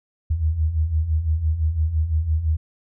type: beating tone pair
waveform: sine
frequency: 74.9 / 80.8 Hz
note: D2 / E2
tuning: +35 / -34 cents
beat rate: 5.9 Hz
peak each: -25 / -19 dBFS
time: 0.3-2.57 s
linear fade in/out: 10 ms
effects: none